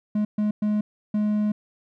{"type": "tone bursts at uneven times", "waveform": "triangle", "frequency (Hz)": 210.5, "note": "G#3", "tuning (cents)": 24, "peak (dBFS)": -18, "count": 4, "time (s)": [[0.15, 0.25], [0.38, 0.51], [0.62, 0.81], [1.14, 1.52]], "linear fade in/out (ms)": 5, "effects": []}